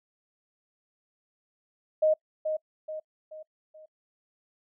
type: tone with echo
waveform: sine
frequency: 622.3 Hz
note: D#5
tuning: in tune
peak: -19 dBFS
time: 2.02-2.14 s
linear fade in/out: 10 ms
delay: 430 ms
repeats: 4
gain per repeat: -7 dB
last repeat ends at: 3.86 s
effects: noise-tail reverb RT60 0.1 s tail -25 dB re dry